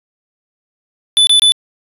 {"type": "tone bursts", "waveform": "square", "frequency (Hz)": 3492, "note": "A7", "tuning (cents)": -14, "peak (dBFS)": -7, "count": 3, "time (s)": [1.17, 1.52], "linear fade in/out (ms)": 0, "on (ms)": 100, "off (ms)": 25, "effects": ["resampled to 32000 Hz"]}